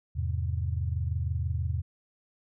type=chord; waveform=sine; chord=E augmented; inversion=none; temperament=just; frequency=82.41 / 103.01 / 128.76 Hz; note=E2 / G#2 / B#2; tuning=0 / -14 / -27 cents; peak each=-29 / -33 / -34 dBFS; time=0.15-1.82 s; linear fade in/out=20 ms; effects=none